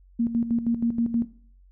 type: tone with tremolo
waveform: sine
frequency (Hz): 233.1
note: A#3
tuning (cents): 0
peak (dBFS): -19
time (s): 0.19-1.25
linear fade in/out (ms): 10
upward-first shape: square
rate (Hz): 6.3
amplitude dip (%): 70
effects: noise-tail reverb RT60 0.5 s tail -17 dB re dry + added 46 Hz sine -51 dBFS peak until 1.71 s